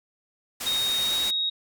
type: low-pass noise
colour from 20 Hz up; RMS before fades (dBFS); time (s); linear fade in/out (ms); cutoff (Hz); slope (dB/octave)
white; -33; 0.6-1.31; 10; 11000; 12
type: tone with pitch glide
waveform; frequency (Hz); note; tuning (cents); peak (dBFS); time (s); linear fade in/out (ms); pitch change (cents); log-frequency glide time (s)
sine; 3729 to 3772; A#7 to A#7; 0 to +20; -23; 0.66-1.5; 10; +20; 1-1.15
effects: none